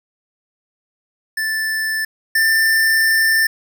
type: tone pair in turn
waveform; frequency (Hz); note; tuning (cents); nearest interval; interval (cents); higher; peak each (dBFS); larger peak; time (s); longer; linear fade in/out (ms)
square; 1760 / 1785.6; A6 / A6; 0 / +25; unison; 25; second; -19 / -13; second; 1.37-2.05 / 2.35-3.47; second; 5
effects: 8-bit